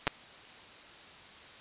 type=clicks; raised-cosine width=0.3 ms; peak=-11 dBFS; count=2; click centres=0.07 / 0.077 s; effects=white hiss -51 dBFS RMS until 1.6 s + resampled to 8000 Hz